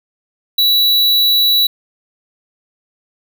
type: tone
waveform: square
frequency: 3930 Hz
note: B7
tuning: 9 cents flat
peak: -10 dBFS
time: 0.58-1.67 s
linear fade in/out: 5 ms
effects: none